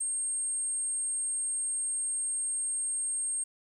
sine tone, 8530 Hz, C9, 32 cents sharp, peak -29 dBFS, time 0-3.44 s, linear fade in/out 10 ms, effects 10-bit

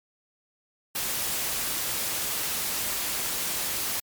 white noise, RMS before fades -29 dBFS, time 0.95-4 s, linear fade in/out 5 ms, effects MP3 96 kbps

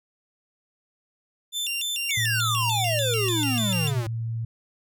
sawtooth tone with vibrato, 3136 Hz, G7, in tune, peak -23 dBFS, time 1.52-3.92 s, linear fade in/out 50 ms, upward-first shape square, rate 3.4 Hz, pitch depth 210 cents each way
square exponential sweep, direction down, 2318 to 110 Hz, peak -26 dBFS, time 2.09-4.07 s, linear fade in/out 5 ms
sine tone, 114.2 Hz, A#2, 35 cents flat, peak -26 dBFS, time 2.17-4.45 s, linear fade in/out 5 ms
effects none

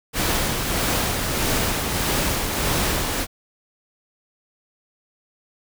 pink noise with tremolo, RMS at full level -21 dBFS, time 0.13-3.27 s, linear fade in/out 50 ms, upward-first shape sine, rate 1.6 Hz, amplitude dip 35%, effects none

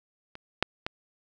clicks, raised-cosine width 0.3 ms, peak -26 / -6 / -14 dBFS, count 3, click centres 0.354 / 0.626 / 0.865 s, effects none

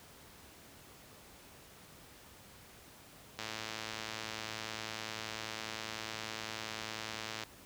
click train, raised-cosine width 0.2 ms, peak -22 dBFS, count 446, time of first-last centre 3.39-7.435 s, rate 110 Hz, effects pink hiss -56 dBFS RMS until 7.65 s + high-pass 60 Hz 12 dB/octave

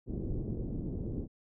pink low-pass noise, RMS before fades -36 dBFS, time 0.06-1.28 s, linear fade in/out 50 ms, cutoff 390 Hz, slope 24 dB/octave, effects none

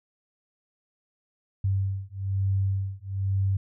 sine beating tone pair, 96.6 / 97.7 Hz, G2 / G2, -25 / -5 cents, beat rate 1.1 Hz, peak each -27 dBFS, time 1.64-3.57 s, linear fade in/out 5 ms, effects none

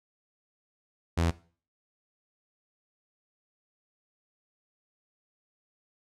sawtooth tone, 83.9 Hz, E2, 31 cents sharp, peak -20 dBFS, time 1.17-1.31 s, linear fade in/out 10 ms, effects noise-tail reverb RT60 0.4 s tail -18 dB re dry + low-pass 9000 Hz 12 dB/octave

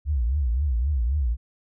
sine tone with vibrato, 65.41 Hz, C2, in tune, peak -20 dBFS, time 0.05-1.37 s, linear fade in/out 50 ms, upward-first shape triangle, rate 3.8 Hz, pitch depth 300 cents each way, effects none

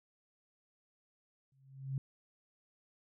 sine tone with exponential growth, 134.8 Hz, C#3, 48 cents flat, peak -31 dBFS, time 1.52-1.98 s, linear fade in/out 2 ms, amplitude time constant 100 ms, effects none

